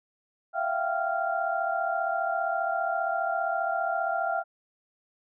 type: tone cluster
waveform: sine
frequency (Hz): 664 / 699 / 777 / 1389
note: E5 / F5 / G5 / F6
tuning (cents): +12 / +1 / -16 / -10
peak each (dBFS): -31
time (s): 0.53-4.44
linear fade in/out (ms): 50
effects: none